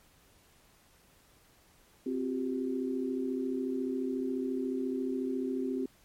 sine chord, C suspended fourth, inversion none, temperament equal with one note detuned, 261.6 / 357.8 / 392 Hz, C4 / F4 / G4, 0 / +42 / 0 cents, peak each -32 / -38 / -36 dBFS, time 2.06-5.86 s, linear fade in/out 5 ms, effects pink hiss -63 dBFS RMS until 6.04 s + MP3 64 kbps

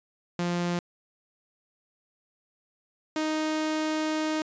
sawtooth tone pair in turn, 174.61 / 311.1 Hz, F3 / D#4, 0 / 0 cents, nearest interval minor seventh, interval 1000 cents, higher second, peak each -22 dBFS, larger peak neither, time 0.39-0.79 / 3.16-4.42 s, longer second, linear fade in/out 2 ms, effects resampled to 16000 Hz

